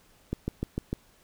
click train, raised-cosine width 3 ms, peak -16 dBFS, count 5, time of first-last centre 0.33-0.93 s, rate 6.67 Hz, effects pink hiss -61 dBFS RMS until 1.23 s

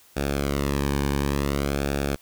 sawtooth tone with flanger, 70.3 Hz, C#2, 25 cents sharp, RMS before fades -25 dBFS, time 0.16-2.16 s, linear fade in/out 10 ms, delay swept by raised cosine 0.98 to 1.51 ms, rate 0.56 Hz, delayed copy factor -0.75, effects white hiss -55 dBFS RMS until 2.21 s

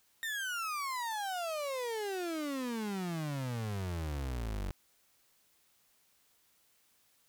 35% pulse exponential sweep, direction down, 1845 to 45.4 Hz, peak -33 dBFS, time 0.23-4.71 s, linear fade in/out 0 ms, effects white hiss -70 dBFS RMS until 7.28 s

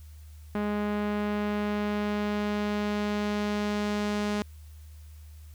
sawtooth tone with low-pass filter sweep, 207.7 Hz, G#3, in tune, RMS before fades -29 dBFS, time 0.55-4.42 s, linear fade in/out 0 ms, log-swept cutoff 2000 to 6700 Hz, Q 0.73, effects added 76 Hz sine -44 dBFS peak until 5.54 s + white hiss -61 dBFS RMS until 5.54 s

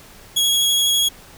sawtooth tone with vibrato, 3322 Hz, G#7, in tune, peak -12 dBFS, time 0.36-1.09 s, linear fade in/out 10 ms, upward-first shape sine, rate 12 Hz, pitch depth 12 cents each way, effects pink hiss -44 dBFS RMS until 1.37 s

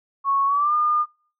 sine tone with pitch glide, 1105 to 1212 Hz, C#6 to D#6, -6 to -46 cents, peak -17 dBFS, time 0.24-1.06 s, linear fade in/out 50 ms, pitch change +160 cents, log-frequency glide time 0.46-0.74 s, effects noise-tail reverb RT60 0.5 s tail -26 dB re dry

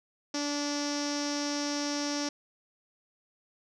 sawtooth tone with low-pass filter, 290.1 Hz, D4, 21 cents flat, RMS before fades -32 dBFS, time 0.34-2.29 s, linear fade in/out 5 ms, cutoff 5600 Hz, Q 7.8, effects none

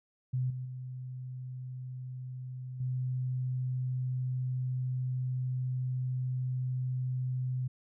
sine tone with level steps, 127.6 Hz, C3, 43 cents flat, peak -28 / -35 / -38 / -30 dBFS, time 0.33-7.68 s, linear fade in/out 10 ms, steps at 0.5 / 0.65 / 2.8 s, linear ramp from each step 5 ms, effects none

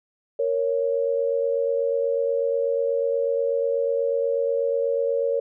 sine tone pair together, 466.2 / 554.4 Hz, A#4 / C#5, 0 / 0 cents, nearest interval minor third, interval 300 cents, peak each -23 dBFS, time 0.39-5.4 s, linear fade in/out 5 ms, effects none

